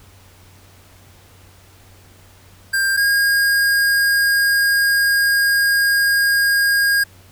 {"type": "tone pair in turn", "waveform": "square", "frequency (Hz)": [1590, 1626.2], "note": ["G6", "G#6"], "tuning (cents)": [24, -37], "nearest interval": "unison", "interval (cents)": 39, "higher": "second", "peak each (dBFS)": [-16, -14], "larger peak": "second", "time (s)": [[2.73, 2.97], [2.97, 7.04]], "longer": "second", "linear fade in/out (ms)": 10, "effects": ["added 93 Hz sine -47 dBFS peak until 7.31 s", "pink hiss -49 dBFS RMS until 7.31 s"]}